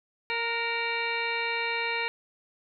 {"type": "harmonic tone with a mistuned harmonic", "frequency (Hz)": 464.1, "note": "A#4", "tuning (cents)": -8, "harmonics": [1, 2, 3, 4, 5, 6, 8, 9], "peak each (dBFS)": [-36, -34, -39, -35, -31, -36, -42, -41], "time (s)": [0.3, 2.08], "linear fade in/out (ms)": 0, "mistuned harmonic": 3, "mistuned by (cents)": 29, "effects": []}